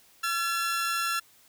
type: tone pair together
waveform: sawtooth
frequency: 1356 / 1708.5 Hz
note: E6 / G#6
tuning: +49 / +49 cents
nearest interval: major third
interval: 400 cents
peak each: -24 / -29 dBFS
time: 0.23-1.2 s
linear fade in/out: 10 ms
effects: white hiss -59 dBFS RMS until 1.48 s